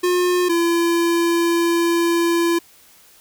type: tone pair in turn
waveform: square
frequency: 358.1 / 339.3 Hz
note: F4 / F4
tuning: +43 / -50 cents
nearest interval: minor second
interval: 93 cents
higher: first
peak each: -16 dBFS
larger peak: neither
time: 0.03-0.49 / 0.49-2.59 s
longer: second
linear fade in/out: 10 ms
effects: white hiss -50 dBFS RMS until 3.2 s